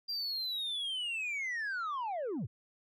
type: linear sweep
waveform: sine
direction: down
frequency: 4791 to 80.9 Hz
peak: -31 dBFS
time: 0.08-2.47 s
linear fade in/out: 20 ms
effects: tanh soft clip ceiling -33 dBFS